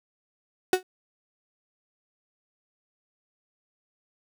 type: tone with exponential decay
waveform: 35% pulse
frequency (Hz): 369.9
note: F#4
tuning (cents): 0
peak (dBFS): -13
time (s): 0.73-0.83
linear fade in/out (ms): 2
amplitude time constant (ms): 20
effects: none